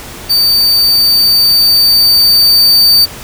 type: tone with level ramp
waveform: 45% pulse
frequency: 4600 Hz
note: D8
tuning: 37 cents flat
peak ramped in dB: -6 to -3 dBFS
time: 0.29-3.06 s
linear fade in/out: 20 ms
effects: pink hiss -28 dBFS RMS until 3.23 s